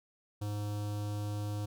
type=tone with notch filter; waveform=square; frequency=103.83 Hz; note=G#2; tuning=in tune; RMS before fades=-36 dBFS; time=0.41-1.66 s; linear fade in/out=10 ms; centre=2000 Hz; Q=0.98; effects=none